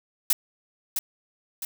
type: noise with echo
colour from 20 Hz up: blue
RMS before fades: -20 dBFS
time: 0.3-0.33 s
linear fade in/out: 2 ms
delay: 660 ms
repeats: 2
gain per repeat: -6 dB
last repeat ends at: 1.65 s
effects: none